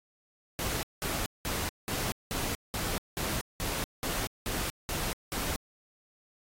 pink noise bursts, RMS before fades -33 dBFS, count 12, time 0.59-5.56 s, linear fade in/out 0 ms, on 240 ms, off 190 ms, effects AAC 48 kbps

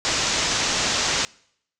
white low-pass noise, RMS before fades -23 dBFS, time 0.05-1.25 s, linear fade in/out 0 ms, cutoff 7100 Hz, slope 48 dB/octave, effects noise-tail reverb RT60 0.7 s tail -25 dB re dry

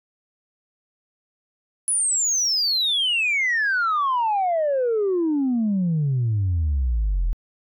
sine exponential sweep, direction down, 10170 to 39.02 Hz, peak -17 dBFS, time 1.88-7.33 s, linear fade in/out 0 ms, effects tanh soft clip ceiling -16 dBFS

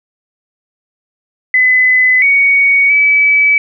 sine tone with pitch steps, 2016 / 2238 / 2292 Hz, B6 / C#7 / D7, +35 / +16 / -43 cents, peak -6 dBFS, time 1.54-3.58 s, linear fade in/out 2 ms, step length 680 ms, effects none

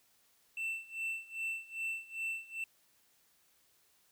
triangle tone with tremolo, 2676 Hz, E7, 25 cents sharp, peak -32 dBFS, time 0.57-2.64 s, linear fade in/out 2 ms, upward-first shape sine, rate 2.5 Hz, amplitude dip 90%, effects white hiss -70 dBFS RMS until 4.11 s

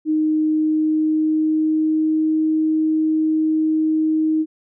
sine tone with pitch glide, 310.2 to 313.8 Hz, D#4 to D#4, -5 to +15 cents, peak -15 dBFS, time 0.05-4.46 s, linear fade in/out 50 ms, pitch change +20 cents, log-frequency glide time 0.46-2.41 s, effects none

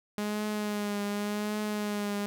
sawtooth tone with vibrato, 207.7 Hz, G#3, in tune, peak -26 dBFS, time 0.18-2.26 s, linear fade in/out 0 ms, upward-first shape triangle, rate 0.88 Hz, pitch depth 37 cents each way, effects none

